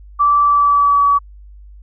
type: tone with pitch glide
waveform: sine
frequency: 1162 to 1139.4 Hz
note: D6 to C#6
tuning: -19 to +47 cents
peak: -9 dBFS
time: 0.19-1.19 s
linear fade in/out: 20 ms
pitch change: -34 cents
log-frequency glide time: 0.42-1.05 s
effects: added 50 Hz sine -36 dBFS peak until 1.82 s